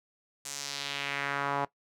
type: tone with band-pass filter sweep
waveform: sawtooth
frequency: 140.9 Hz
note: C#3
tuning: 29 cents sharp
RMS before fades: -34 dBFS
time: 0.45-1.65 s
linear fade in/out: 5 ms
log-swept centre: 7800 to 880 Hz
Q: 1.8
effects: noise-tail reverb RT60 0.1 s tail -18 dB re dry